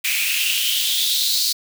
white noise with high-pass filter sweep, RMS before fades -20 dBFS, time 0.04-1.53 s, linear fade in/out 10 ms, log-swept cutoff 2300 to 4400 Hz, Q 5.9, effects none

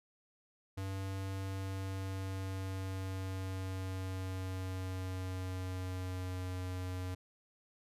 square tone with pitch glide, 96.4 to 91.78 Hz, G2 to F#2, -28 to -14 cents, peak -38 dBFS, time 0.77-7.15 s, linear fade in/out 10 ms, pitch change -86 cents, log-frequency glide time 1.4-6.59 s, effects resampled to 32000 Hz

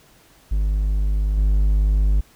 triangle tone with level steps, 50.9 Hz, G#1, 34 cents flat, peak -15 / -12 dBFS, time 0.51-2.21 s, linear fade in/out 10 ms, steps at 1.37 s, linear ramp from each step 10 ms, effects pink hiss -53 dBFS RMS until 2.35 s

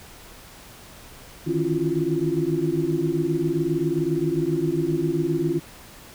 sine tone cluster, 151.3 / 158.8 / 273.2 / 335.7 / 355.2 Hz, D#3 / D#3 / C#4 / E4 / F4, -48 / +36 / -25 / +32 / +29 cents, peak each -29 / -29 / -30 / -24 / -26 dBFS, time 1.46-5.6 s, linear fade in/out 20 ms, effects pink hiss -45 dBFS RMS until 6.14 s

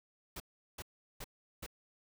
pink noise bursts, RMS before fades -44 dBFS, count 4, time 0.36-1.664 s, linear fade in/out 5 ms, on 41 ms, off 380 ms, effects none

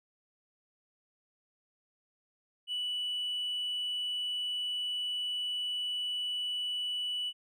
triangle tone with tanh clipping, 2960 Hz, F#7, in tune, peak -32 dBFS, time 2.67-7.33 s, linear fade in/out 50 ms, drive 5 dB, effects none

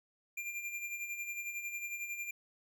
square tone with tremolo, 2388 Hz, D7, 28 cents sharp, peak -37 dBFS, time 0.37-2.31 s, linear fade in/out 5 ms, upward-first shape sine, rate 11 Hz, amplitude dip 55%, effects none

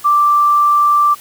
sine tone, 1174.7 Hz, D6, in tune, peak -8 dBFS, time 0.04-1.15 s, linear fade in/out 20 ms, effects white hiss -38 dBFS RMS until 1.2 s

